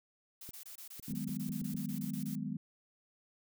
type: noise bursts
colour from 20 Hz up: blue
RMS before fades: -49 dBFS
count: 16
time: 0.41-2.355 s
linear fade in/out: 5 ms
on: 100 ms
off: 23 ms
type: clicks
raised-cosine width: 3 ms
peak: -37 dBFS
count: 8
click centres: 0.491 / 0.996 / 1.106 / 1.136 / 1.291 / 1.493 / 1.617 / 1.744 s
type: chord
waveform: sine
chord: G# minor seventh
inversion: second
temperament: just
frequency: 155.74 / 186.89 / 207.7 / 249.2 Hz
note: D#3 / F#3 / G#3 / B3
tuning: +2 / +18 / 0 / +16 cents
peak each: -42 / -42 / -40 / -41 dBFS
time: 1.08-2.57 s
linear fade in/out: 5 ms
effects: none